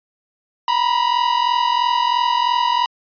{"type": "tone pair together", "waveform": "45% pulse", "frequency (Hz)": [948, 991], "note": ["A#5", "B5"], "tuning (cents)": [29, 6], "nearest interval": "minor second", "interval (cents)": 77, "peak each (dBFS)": -18, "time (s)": [0.68, 2.86], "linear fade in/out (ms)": 2, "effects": ["resampled to 11025 Hz"]}